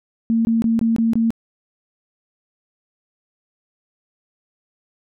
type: tone bursts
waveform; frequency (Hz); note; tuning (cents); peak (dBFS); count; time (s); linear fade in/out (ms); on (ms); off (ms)
sine; 227.6; A#3; -41; -14; 6; 0.3-1.305; 0; 150; 21
effects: none